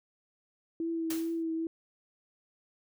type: tone with vibrato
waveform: sine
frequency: 327.9 Hz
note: E4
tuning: 9 cents flat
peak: -30 dBFS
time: 0.8-1.67 s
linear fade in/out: 2 ms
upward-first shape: triangle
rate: 2.4 Hz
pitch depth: 28 cents each way
type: noise with exponential decay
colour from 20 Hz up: white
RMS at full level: -36 dBFS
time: 1.1-1.43 s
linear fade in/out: 5 ms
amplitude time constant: 70 ms
effects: none